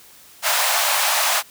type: high-pass noise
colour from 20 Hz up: pink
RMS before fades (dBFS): -19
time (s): 0.42-1.43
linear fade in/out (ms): 50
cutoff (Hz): 620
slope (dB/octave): 48
effects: white hiss -47 dBFS RMS until 1.5 s